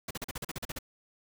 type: noise bursts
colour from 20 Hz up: pink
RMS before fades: -37 dBFS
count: 11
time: 0.08-0.788 s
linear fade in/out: 5 ms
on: 28 ms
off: 40 ms
effects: none